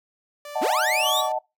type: tone with tremolo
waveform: sawtooth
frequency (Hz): 586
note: D5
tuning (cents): -4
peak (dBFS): -31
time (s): 0.45-1.32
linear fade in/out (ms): 2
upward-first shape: sine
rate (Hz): 2.2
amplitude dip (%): 35
type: chord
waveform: sine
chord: D# diminished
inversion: none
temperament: equal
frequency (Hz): 622.3 / 740 / 880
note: D#5 / F#5 / A5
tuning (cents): 0 / 0 / 0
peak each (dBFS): -27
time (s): 0.55-1.39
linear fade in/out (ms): 10
type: linear sweep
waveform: 40% pulse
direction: up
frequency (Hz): 190 to 3951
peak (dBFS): -21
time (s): 0.61-1.22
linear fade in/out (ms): 20
type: tone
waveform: square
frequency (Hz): 1140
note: C#6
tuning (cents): +48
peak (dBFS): -27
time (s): 1.02-1.3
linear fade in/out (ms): 50
effects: noise-tail reverb RT60 0.2 s tail -22 dB re dry